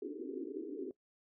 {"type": "band-pass noise", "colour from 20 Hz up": "white", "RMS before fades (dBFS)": -42, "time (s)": [0.02, 0.91], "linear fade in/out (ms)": 2, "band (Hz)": [260, 430], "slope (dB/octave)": 96, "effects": ["noise-tail reverb RT60 0.1 s tail -20 dB re dry"]}